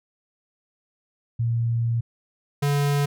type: tone pair in turn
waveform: sine / square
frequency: 116.5 / 143.26 Hz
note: A#2 / D3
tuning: -1 / -43 cents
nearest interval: major third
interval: 358 cents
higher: second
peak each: -20 dBFS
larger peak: neither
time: 1.39-2.01 / 2.62-3.06 s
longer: first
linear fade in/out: 10 ms
effects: none